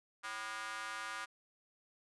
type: tone with high-pass filter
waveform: square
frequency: 110 Hz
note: A2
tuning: in tune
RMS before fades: -43 dBFS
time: 0.23-1.26 s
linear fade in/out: 20 ms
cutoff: 1300 Hz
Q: 2.6
effects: resampled to 24000 Hz